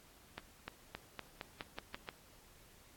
accelerating click train, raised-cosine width 0.3 ms, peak -25 dBFS, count 9, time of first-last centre 0.38-2.089 s, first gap 300 ms, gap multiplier 0.9, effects pink hiss -62 dBFS RMS until 2.96 s + AAC 64 kbps

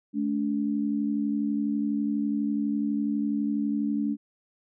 sine tone pair together, 215.4 / 287.5 Hz, A3 / D4, -37 / -37 cents, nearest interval perfect fourth, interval 500 cents, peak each -27 dBFS, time 0.13-4.17 s, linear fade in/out 50 ms, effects none

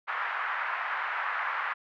pink band-pass noise, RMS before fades -32 dBFS, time 0.07-1.74 s, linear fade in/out 20 ms, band 1000 to 1900 Hz, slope 24 dB/octave, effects none

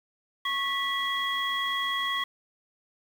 sine tone cluster, 1101 / 1958 / 3309 Hz, C#6 / B6 / G#7, -12 / -15 / -7 cents, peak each -30 dBFS, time 0.45-2.24 s, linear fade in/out 5 ms, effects tanh soft clip ceiling -18 dBFS + 8-bit

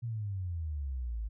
sine exponential sweep, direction down, 120.5 to 51.9 Hz, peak -33 dBFS, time 0.02-1.29 s, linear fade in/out 20 ms, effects none

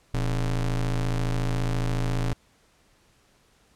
square ring-modulated tone, 73.5 Hz, D2, 2 cents sharp, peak -21 dBFS, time 0.14-2.33 s, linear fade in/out 0 ms, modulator 46.3 Hz, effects pink hiss -62 dBFS RMS until 3.75 s + low-pass 10000 Hz 12 dB/octave

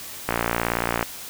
click train, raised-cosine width 0.5 ms, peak -6 dBFS, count 44, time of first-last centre 0.29-1.028 s, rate 58.3 Hz, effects white hiss -37 dBFS RMS until 1.29 s

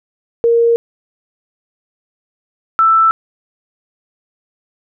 sine tone pair in turn, 466.2 / 1325.1 Hz, A#4 / E6, 0 / +9 cents, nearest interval octave + tritone, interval 1809 cents, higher second, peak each -8 / -7 dBFS, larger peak second, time 0.44-0.76 / 2.79-3.11 s, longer neither, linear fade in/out 0 ms, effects none

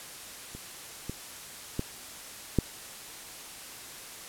clicks, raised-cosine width 3 ms, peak -29 / -21 / -16 / -9 dBFS, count 4, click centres 0.55 / 1.096 / 1.794 / 2.587 s, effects white hiss -44 dBFS RMS until 4.28 s + low-pass 12000 Hz 12 dB/octave

